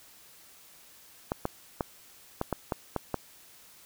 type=clicks; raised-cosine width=1 ms; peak=-14 dBFS; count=8; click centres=1.319 / 1.454 / 1.808 / 2.414 / 2.527 / 2.722 / 2.963 / 3.143 s; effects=white hiss -55 dBFS RMS until 3.85 s